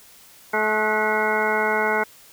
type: harmonic tone with a mistuned harmonic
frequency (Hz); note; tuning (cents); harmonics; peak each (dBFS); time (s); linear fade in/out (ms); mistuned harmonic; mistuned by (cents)
215.7; A3; -34; 1 / 2 / 3 / 4 / 5 / 6 / 7 / 9 / 10; -32 / -25 / -28 / -25 / -30 / -34 / -24 / -31 / -28; 0.53-2.04; 10; 7; -38
effects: white hiss -49 dBFS RMS until 2.32 s